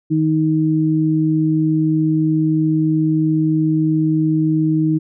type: tone pair together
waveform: sine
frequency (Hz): 156.9 / 313.8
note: D#3 / D#4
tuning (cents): +15 / +15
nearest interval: octave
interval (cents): 1200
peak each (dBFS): -17 / -15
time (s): 0.1-4.99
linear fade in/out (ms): 20
effects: none